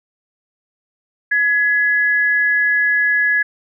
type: tone pair together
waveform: sine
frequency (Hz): 1686 / 2005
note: G#6 / B6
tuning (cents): +26 / +26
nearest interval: minor third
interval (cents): 300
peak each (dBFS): -13 / -22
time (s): 1.31-3.43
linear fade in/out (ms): 10
effects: none